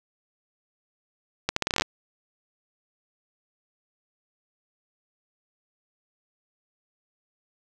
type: accelerating click train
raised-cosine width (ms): 0.2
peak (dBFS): -6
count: 11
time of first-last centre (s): 1.49-1.82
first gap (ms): 74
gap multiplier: 0.8
effects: none